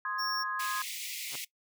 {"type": "chord", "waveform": "sine", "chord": "Ab major", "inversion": "first", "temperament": "equal", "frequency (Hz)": [1046.5, 1244.5, 1661.2], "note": ["C6", "Eb6", "Ab6"], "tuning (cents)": [0, 0, 0], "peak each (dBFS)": [-36, -38, -35], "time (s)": [0.05, 0.82], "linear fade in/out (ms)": 2}
{"type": "tone", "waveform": "square", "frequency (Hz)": 5500, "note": "F8", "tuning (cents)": -27, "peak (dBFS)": -35, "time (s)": [0.18, 0.44], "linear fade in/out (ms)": 20}
{"type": "high-pass noise", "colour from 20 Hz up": "pink", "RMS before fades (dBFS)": -39, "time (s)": [0.59, 1.45], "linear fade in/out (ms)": 10, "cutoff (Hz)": 2000, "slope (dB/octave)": 96}
{"type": "tone with exponential growth", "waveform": "5% pulse", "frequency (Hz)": 140, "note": "C#3", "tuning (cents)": 18, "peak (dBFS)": -30, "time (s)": [1.26, 1.36], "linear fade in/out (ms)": 5, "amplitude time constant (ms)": 20}
{"effects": ["noise-tail reverb RT60 0.1 s tail -19 dB re dry"]}